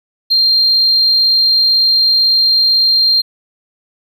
triangle tone, 4186 Hz, C8, in tune, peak -5 dBFS, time 0.3-3.22 s, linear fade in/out 20 ms, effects tanh soft clip ceiling -6 dBFS

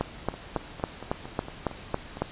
two click trains, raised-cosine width 1 ms, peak -24 / -11 dBFS, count 9 / 9, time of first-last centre 0.34-2.171 / 0.01-2.22 s, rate 4.37 / 3.62 Hz, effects pink hiss -44 dBFS RMS until 2.31 s + resampled to 8000 Hz

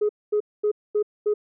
sine tone bursts, 419.3 Hz, G#4, 17 cents sharp, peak -17 dBFS, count 5, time 0.01-1.34 s, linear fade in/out 10 ms, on 82 ms, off 230 ms, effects tanh soft clip ceiling -15 dBFS

